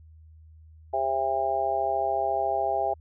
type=harmonic tone; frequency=133.9 Hz; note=C3; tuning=40 cents sharp; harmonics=3 / 4 / 5 / 6; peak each=-33 / -33 / -27 / -27 dBFS; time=0.93-2.94 s; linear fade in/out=10 ms; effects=added 79 Hz sine -48 dBFS peak until 3 s